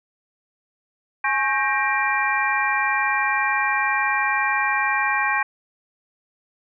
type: tone cluster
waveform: sine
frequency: 835 / 1093 / 1581 / 1879 / 2377 Hz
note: G#5 / C#6 / G6 / A#6 / D7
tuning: +9 / -25 / +14 / +13 / +20 cents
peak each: -25 dBFS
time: 1.24-5.43 s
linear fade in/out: 5 ms
effects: none